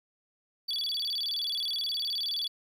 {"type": "tone with vibrato", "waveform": "triangle", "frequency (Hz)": 3951, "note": "B7", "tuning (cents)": 0, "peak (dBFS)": -28, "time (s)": [0.68, 2.48], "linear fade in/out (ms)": 10, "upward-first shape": "square", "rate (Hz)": 19, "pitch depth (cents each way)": 260, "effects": ["11-bit"]}